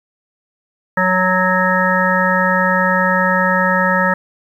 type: harmonic tone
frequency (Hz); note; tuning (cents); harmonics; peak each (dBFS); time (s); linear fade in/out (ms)
185; F#3; 0; 1 / 3 / 5 / 7 / 9 / 10; -19 / -19 / -19 / -19 / -19 / -19; 0.97-4.14; 5
effects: 8-bit